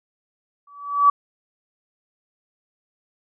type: tone with exponential growth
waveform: sine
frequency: 1146 Hz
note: D6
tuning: 43 cents flat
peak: -8 dBFS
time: 0.67-1.1 s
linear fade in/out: 5 ms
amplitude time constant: 92 ms
effects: none